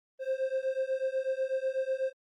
triangle beating tone pair, 523.3 / 531.4 Hz, C5 / C5, 0 / +27 cents, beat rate 8.1 Hz, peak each -30 / -30 dBFS, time 0.19-2.13 s, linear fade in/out 50 ms, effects Opus 32 kbps

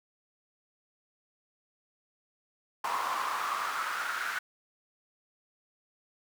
brown noise with high-pass filter sweep, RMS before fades -33 dBFS, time 2.84-4.39 s, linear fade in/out 5 ms, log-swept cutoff 980 to 1500 Hz, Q 4.8, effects none

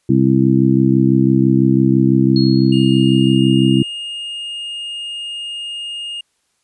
harmonic tone, 66 Hz, C2, 16 cents sharp, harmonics 2 / 3 / 4 / 5, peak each -15 / -15 / -15 / -15 dBFS, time 0.09-3.83 s, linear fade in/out 5 ms
sine tone with exponential decay, 4300 Hz, C8, 47 cents sharp, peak -20 dBFS, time 2.36-3.38 s, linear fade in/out 2 ms, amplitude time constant 220 ms
triangle tone, 2840 Hz, F7, 28 cents sharp, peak -22 dBFS, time 2.72-6.21 s, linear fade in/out 5 ms
effects white hiss -65 dBFS RMS until 6.63 s + resampled to 24000 Hz

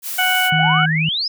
blue noise, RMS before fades -26 dBFS, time 0.02-0.51 s, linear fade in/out 50 ms
harmonic tone, 740 Hz, F#5, in tune, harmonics 1 / 2 / 3 / 4, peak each -20 / -18 / -21 / -21 dBFS, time 0.18-0.86 s, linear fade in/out 10 ms
sine tone, 158.7 Hz, D#3, 35 cents sharp, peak -17 dBFS, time 0.52-1.09 s, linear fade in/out 5 ms
sine exponential sweep, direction up, 698.5 to 5274 Hz, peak -18 dBFS, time 0.59-1.28 s, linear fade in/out 5 ms
effects none

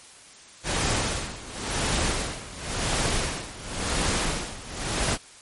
pink noise with tremolo, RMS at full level -24 dBFS, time 0.63-5.18 s, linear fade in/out 50 ms, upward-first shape sine, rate 0.94 Hz, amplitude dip 85%, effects white hiss -48 dBFS RMS until 5.41 s + MP3 48 kbps

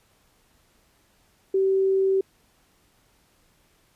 sine tone, 384.9 Hz, G4, 32 cents flat, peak -18 dBFS, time 1.54-2.21 s, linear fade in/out 5 ms, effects pink hiss -63 dBFS RMS until 3.95 s + resampled to 32000 Hz

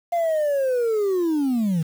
sine linear sweep, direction down, 698.5 to 153.1 Hz, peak -16 dBFS, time 0.12-1.83 s, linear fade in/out 10 ms, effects tanh soft clip ceiling -18 dBFS + 7-bit

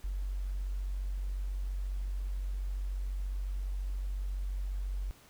sine tone, 47.16 Hz, F#1, 34 cents sharp, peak -32 dBFS, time 0.04-5.11 s, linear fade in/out 0 ms, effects pink hiss -59 dBFS RMS until 5.29 s

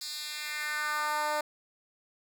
10% pulse tone with high-pass filter sweep, 300.7 Hz, D4, 41 cents sharp, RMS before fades -33 dBFS, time 0.01-1.41 s, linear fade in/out 5 ms, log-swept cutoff 4700 to 630 Hz, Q 2.1, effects none

